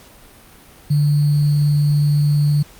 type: tone with sample-and-hold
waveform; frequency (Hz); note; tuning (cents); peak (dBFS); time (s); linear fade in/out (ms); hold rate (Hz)
sine; 146.83; D3; 0; -12; 0.9-2.63; 10; 4410
effects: pink hiss -45 dBFS RMS until 2.79 s + Opus 48 kbps